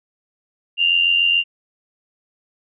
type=tone pair together; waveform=sine; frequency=2786 / 2873 Hz; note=F7 / F7; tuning=-5 / +48 cents; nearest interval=minor second; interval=53 cents; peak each=-14 / -21 dBFS; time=0.77-1.44 s; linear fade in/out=50 ms; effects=none